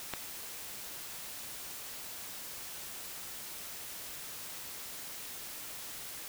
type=click; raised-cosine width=0.3 ms; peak=-18 dBFS; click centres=0.137 s; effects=white hiss -44 dBFS RMS until 6.28 s